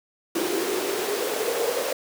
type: noise with high-pass filter sweep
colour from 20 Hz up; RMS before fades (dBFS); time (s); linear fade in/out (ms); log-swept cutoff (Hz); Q
pink; -26; 0.35-1.93; 5; 340 to 510; 6.6
effects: none